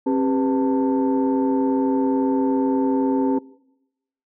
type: tone cluster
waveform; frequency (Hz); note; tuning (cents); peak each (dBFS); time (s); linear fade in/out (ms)
sine; 268.2 / 398.2 / 495.9 / 891; C4 / G4 / B4 / A5; +43 / +27 / +7 / +22; -18 / -24 / -26 / -27; 0.06-3.39; 10
effects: noise-tail reverb RT60 0.9 s tail -22 dB re dry + tanh soft clip ceiling -10 dBFS